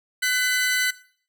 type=tone pair together; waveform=sawtooth; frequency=1504.8 / 2010 Hz; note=F#6 / B6; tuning=+29 / +30 cents; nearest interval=perfect fourth; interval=501 cents; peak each=-20 dBFS; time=0.22-0.91 s; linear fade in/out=10 ms; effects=noise-tail reverb RT60 0.5 s tail -17 dB re dry